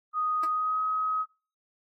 sine tone with pitch glide, 1244.5 to 1268.4 Hz, D#6 to D#6, 0 to +33 cents, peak -25 dBFS, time 0.13-1.26 s, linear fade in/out 50 ms, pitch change +33 cents, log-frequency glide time 0.5-0.81 s
10% pulse tone with exponential decay, 328.5 Hz, E4, 6 cents flat, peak -27 dBFS, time 0.43-0.51 s, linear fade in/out 5 ms, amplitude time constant 17 ms
effects noise-tail reverb RT60 0.4 s tail -23 dB re dry + AAC 48 kbps

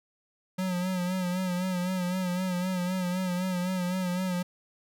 square tone with vibrato, 182.2 Hz, F#3, 26 cents flat, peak -28 dBFS, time 0.58-4.43 s, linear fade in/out 10 ms, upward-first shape sine, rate 3.9 Hz, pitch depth 51 cents each way, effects none

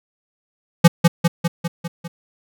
square tone with echo, 170.3 Hz, F3, 43 cents flat, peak -4 dBFS, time 0.84-0.88 s, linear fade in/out 10 ms, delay 200 ms, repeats 6, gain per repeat -4 dB, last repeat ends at 2.08 s, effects none

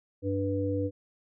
harmonic tone, 98 Hz, G2, in tune, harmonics 1 / 3 / 5, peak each -31 / -31 / -31 dBFS, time 0.22-0.91 s, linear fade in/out 50 ms, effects none

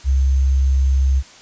sine tone with sample-and-hold, 67 Hz, C2, 42 cents sharp, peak -12 dBFS, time 0.04-1.23 s, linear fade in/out 50 ms, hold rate 6300 Hz, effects white hiss -43 dBFS RMS until 1.41 s + resampled to 16000 Hz

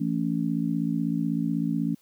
harmonic tone, 56.1 Hz, A1, 34 cents sharp, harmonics 3 / 4 / 5, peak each -28 / -28 / -28 dBFS, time 0-1.95 s, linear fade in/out 10 ms, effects white hiss -64 dBFS RMS until 2.01 s

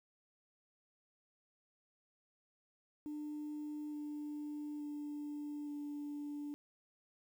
sine tone with pitch steps, 299.1 / 296.7 / 294.3 / 291.9 Hz, D4 / D4 / D4 / D4, +32 / +18 / +4 / -10 cents, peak -39 dBFS, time 3.06-6.54 s, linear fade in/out 0 ms, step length 870 ms, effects tanh soft clip ceiling -38 dBFS + 11-bit

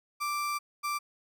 35% pulse tone pair in turn, 1174.7 / 1174.7 Hz, D6 / D6, 0 / 0 cents, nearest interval unison, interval 0 cents, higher neither, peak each -28 dBFS, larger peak neither, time 0.2-0.59 / 0.83-0.99 s, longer first, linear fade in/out 20 ms, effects none

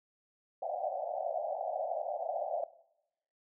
white band-pass noise, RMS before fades -36 dBFS, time 0.62-2.64 s, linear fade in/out 2 ms, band 560 to 770 Hz, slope 96 dB/octave, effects noise-tail reverb RT60 0.8 s tail -18 dB re dry

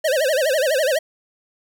square tone with vibrato, 572 Hz, D5, 46 cents flat, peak -17 dBFS, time 0.04-0.99 s, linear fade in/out 10 ms, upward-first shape sine, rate 12 Hz, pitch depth 210 cents each way, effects none

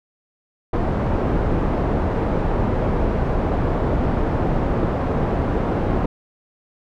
pink low-pass noise, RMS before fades -20 dBFS, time 0.73-6.06 s, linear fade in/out 5 ms, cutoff 830 Hz, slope 12 dB/octave, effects none

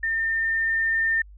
sine tone with level ramp, 1808 Hz, A6, 47 cents sharp, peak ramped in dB -22 to -19 dBFS, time 0.03-1.22 s, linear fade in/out 5 ms, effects added 50 Hz sine -43 dBFS peak until 1.37 s

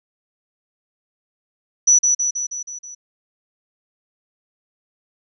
sine tone with echo, 5920 Hz, F#8, in tune, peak -9 dBFS, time 1.87-1.99 s, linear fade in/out 10 ms, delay 160 ms, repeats 6, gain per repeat -4 dB, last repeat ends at 2.95 s, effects none

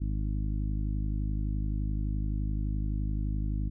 harmonic tone, 51.7 Hz, G#1, 7 cents flat, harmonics 1 / 2 / 3 / 4 / 5 / 6, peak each -29 / -35 / -39 / -41 / -43 / -45 dBFS, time 0-3.7 s, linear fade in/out 20 ms, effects none

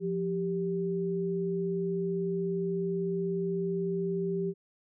sine tone pair together, 174.7 / 392.2 Hz, F3 / G4, +1 / +1 cents, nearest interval octave + major second, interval 1400 cents, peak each -32 / -30 dBFS, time 0-4.54 s, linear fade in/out 50 ms, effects none

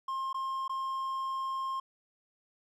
triangle tone with dropouts, 1064 Hz, C6, 29 cents sharp, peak -30 dBFS, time 0.08-1.8 s, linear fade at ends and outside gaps 5 ms, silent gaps 0.33-0.343 / 0.68-0.694 s, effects none

